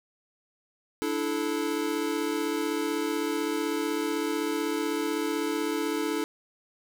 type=chord; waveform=square; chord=D suspended second; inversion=none; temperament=equal with one note detuned; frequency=293.7 / 329.6 / 434.9 Hz; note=D4 / E4 / A4; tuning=0 / 0 / -20 cents; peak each=-32 dBFS; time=1.02-6.24 s; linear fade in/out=0 ms; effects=none